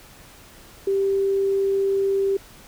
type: tone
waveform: sine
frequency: 392 Hz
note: G4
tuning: in tune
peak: -18 dBFS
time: 0.87-2.37 s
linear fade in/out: 5 ms
effects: pink hiss -47 dBFS RMS until 2.67 s